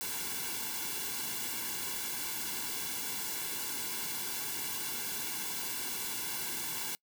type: noise with comb filter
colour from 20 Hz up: white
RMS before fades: -37 dBFS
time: 0.01-6.95 s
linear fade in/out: 0 ms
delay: 1.6 ms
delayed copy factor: -0.95
effects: noise-tail reverb RT60 0.1 s tail -25 dB re dry